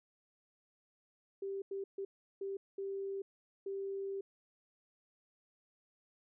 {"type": "tone bursts at uneven times", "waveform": "sine", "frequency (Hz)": 392, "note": "G4", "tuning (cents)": 0, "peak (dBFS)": -37, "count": 6, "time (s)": [[1.42, 1.62], [1.71, 1.84], [1.98, 2.05], [2.41, 2.57], [2.78, 3.22], [3.66, 4.21]], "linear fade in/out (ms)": 5, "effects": []}